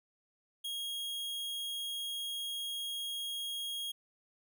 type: tone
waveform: 45% pulse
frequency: 3275 Hz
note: G#7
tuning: 25 cents flat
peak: -36 dBFS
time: 0.64-3.92 s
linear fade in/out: 10 ms
effects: none